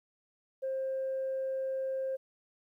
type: tone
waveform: sine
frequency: 530 Hz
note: C5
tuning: 22 cents sharp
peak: -30 dBFS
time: 0.62-2.17 s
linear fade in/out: 20 ms
effects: tanh soft clip ceiling -28 dBFS + 12-bit